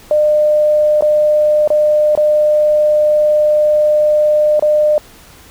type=tone with dropouts; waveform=sine; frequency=603 Hz; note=D5; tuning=46 cents sharp; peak=-8 dBFS; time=0.11-4.98 s; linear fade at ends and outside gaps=1 ms; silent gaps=1.009-1.023 / 1.676-1.703 / 2.152-2.175 / 4.595-4.624 s; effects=pink hiss -41 dBFS RMS until 5.5 s